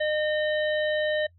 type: harmonic tone with a mistuned harmonic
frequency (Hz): 610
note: D#5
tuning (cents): -34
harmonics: 1 / 3 / 5 / 6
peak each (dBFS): -24 / -30 / -37 / -40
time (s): 0-1.27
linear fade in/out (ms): 10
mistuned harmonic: 6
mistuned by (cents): +97
effects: noise-tail reverb RT60 0.1 s tail -23 dB re dry + added 87 Hz sine -55 dBFS peak until 1.38 s